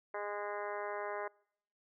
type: harmonic tone with a mistuned harmonic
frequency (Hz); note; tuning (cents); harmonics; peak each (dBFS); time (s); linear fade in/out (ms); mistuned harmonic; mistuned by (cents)
205.6; G#3; -17; 2 / 3 / 4 / 5 / 6 / 7 / 8 / 9 / 10; -43 / -42 / -45 / -45 / -49 / -50 / -50 / -51 / -53; 0.14-1.28; 5; 7; +21
effects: noise-tail reverb RT60 0.7 s tail -26 dB re dry